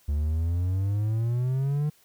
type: exponential sweep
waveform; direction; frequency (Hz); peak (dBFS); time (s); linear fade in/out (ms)
triangle; up; 71.2 to 152.1; -21; 0.08-1.9; 10
effects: white hiss -61 dBFS RMS until 2.04 s